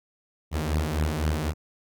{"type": "beating tone pair", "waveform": "sawtooth", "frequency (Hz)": [74.8, 78.7], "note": ["D2", "D#2"], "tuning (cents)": [32, 20], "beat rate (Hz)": 3.9, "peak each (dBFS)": -23, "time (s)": [0.51, 1.54], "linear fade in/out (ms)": 50, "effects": []}